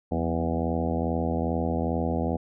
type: harmonic tone with a mistuned harmonic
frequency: 82.4 Hz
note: E2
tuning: in tune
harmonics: 1 / 2 / 3 / 4 / 5 / 6 / 7 / 8 / 9 / 10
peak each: -30 / -31 / -30 / -34 / -38 / -33 / -38 / -36 / -35 / -41 dBFS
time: 0.11-2.37 s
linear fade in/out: 10 ms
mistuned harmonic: 2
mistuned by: +79 cents
effects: none